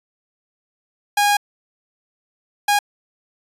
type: tone bursts at uneven times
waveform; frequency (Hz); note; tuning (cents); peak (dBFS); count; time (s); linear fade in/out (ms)
sawtooth; 820; G#5; -22; -10; 2; 1.17-1.37 / 2.68-2.79; 5
effects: resampled to 32000 Hz